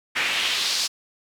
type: noise with band-pass filter sweep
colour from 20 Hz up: pink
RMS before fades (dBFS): -24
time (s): 0.15-0.88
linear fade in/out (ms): 20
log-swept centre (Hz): 2100 to 5200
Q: 2
effects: none